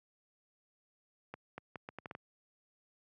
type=accelerating click train; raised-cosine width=0.5 ms; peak=-28 dBFS; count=8; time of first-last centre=1.34-2.151 s; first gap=240 ms; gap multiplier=0.74; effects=high-pass 100 Hz 12 dB/octave